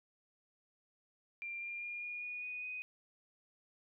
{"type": "tone with pitch steps", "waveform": "sine", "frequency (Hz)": [2378, 2397, 2417, 2436, 2456, 2476, 2496], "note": ["D7", "D7", "D7", "D#7", "D#7", "D#7", "D#7"], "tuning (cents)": [21, 35, 49, -37, -23, -9, 5], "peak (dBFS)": -40, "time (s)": [1.42, 2.82], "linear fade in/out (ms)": 0, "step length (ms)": 200, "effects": []}